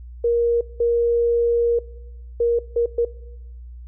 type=tone bursts at uneven times; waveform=sine; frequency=471 Hz; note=A#4; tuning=18 cents sharp; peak=-15 dBFS; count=5; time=0.24-0.61 / 0.8-1.79 / 2.4-2.59 / 2.76-2.86 / 2.98-3.05 s; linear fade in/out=5 ms; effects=noise-tail reverb RT60 1.0 s tail -21 dB re dry + added 60 Hz sine -35 dBFS peak until 3.87 s